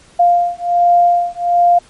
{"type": "beating tone pair", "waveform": "sine", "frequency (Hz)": [698.5, 699.8], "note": ["F5", "F5"], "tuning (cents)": [0, 3], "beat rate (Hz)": 1.3, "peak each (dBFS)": -12, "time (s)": [0.19, 1.79], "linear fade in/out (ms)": 10, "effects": ["pink hiss -46 dBFS RMS until 1.89 s", "MP3 48 kbps"]}